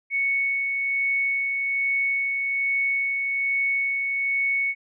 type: tone with tremolo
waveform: sine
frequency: 2217 Hz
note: C#7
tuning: in tune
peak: -20 dBFS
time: 0.1-4.75 s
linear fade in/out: 50 ms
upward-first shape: sine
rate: 1.2 Hz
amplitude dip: 30%
effects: none